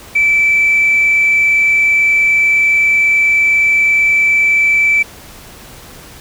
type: tone with frequency modulation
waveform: sine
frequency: 2319 Hz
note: D7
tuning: 22 cents flat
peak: -7 dBFS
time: 0.15-5.03 s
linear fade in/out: 10 ms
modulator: 29.5 Hz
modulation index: 0.5
effects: tanh soft clip ceiling -4 dBFS + pink hiss -36 dBFS RMS until 6.2 s